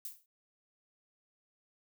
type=noise with exponential decay; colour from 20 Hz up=violet; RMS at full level=-38 dBFS; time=0.05-0.26 s; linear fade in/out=2 ms; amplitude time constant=44 ms; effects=none